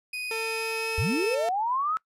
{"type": "tone with pitch glide", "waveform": "35% pulse", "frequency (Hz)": [2489, 2595], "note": ["D#7", "E7"], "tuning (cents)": [0, -28], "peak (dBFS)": -29, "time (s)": [0.13, 1.35], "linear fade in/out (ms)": 5, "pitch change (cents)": 72, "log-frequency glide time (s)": [0.34, 1.12]}
{"type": "tone", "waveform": "sawtooth", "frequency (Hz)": 448.8, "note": "A4", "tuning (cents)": 34, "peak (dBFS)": -26, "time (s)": [0.31, 1.49], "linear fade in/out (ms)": 2}
{"type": "linear sweep", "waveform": "sine", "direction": "up", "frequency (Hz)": [69.2, 1316], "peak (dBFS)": -24, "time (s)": [0.98, 1.97], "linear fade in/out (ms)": 0}
{"effects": ["noise-tail reverb RT60 0.1 s tail -21 dB re dry", "low-pass 12000 Hz 12 dB/octave"]}